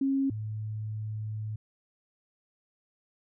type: tone pair in turn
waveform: sine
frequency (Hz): 271.7 / 107.82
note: C#4 / A2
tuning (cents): -35 / -35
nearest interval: octave + major third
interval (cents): 1600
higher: first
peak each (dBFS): -24 / -32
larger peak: first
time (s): 0.01-0.3 / 0.3-1.56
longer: second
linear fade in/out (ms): 5
effects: none